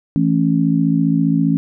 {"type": "chord", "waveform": "sine", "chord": "A major", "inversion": "second", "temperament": "just", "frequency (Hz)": [165, 220, 275], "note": ["E3", "A3", "C#4"], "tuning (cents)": [2, 0, -14], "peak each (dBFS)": [-16, -19, -16], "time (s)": [0.16, 1.57], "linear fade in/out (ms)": 0, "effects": []}